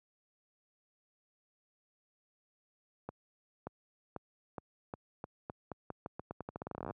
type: accelerating click train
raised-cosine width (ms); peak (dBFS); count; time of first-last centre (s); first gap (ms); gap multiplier
1; -26; 28; 3.09-6.909; 580; 0.85
effects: high-pass 80 Hz 12 dB/octave